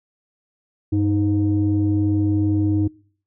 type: tone pair together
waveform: sine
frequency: 97.91 / 311.1 Hz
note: G2 / D#4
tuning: -2 / 0 cents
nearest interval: octave + minor sixth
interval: 2002 cents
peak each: -18 dBFS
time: 0.92-2.88 s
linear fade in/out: 10 ms
effects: noise-tail reverb RT60 0.5 s tail -24 dB re dry + tanh soft clip ceiling -10 dBFS